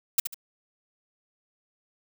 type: noise with echo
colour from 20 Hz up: blue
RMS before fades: -20 dBFS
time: 0.18-0.2 s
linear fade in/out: 5 ms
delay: 72 ms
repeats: 2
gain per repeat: -9 dB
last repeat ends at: 0.344 s
effects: none